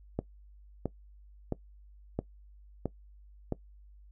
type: click train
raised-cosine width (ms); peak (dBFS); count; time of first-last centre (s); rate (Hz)
2; -17; 6; 0.19-3.523; 1.5
effects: noise-tail reverb RT60 0.1 s tail -19 dB re dry + added 50 Hz sine -52 dBFS peak until 4.11 s